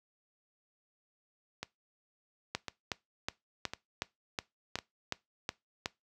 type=two click trains; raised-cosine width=0.2 ms; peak=-20 / -15 dBFS; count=4 / 10; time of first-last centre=1.63-4.788 / 2.55-5.859 s; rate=0.95 / 2.72 Hz; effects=noise-tail reverb RT60 0.2 s tail -21 dB re dry + high-pass 60 Hz 12 dB/octave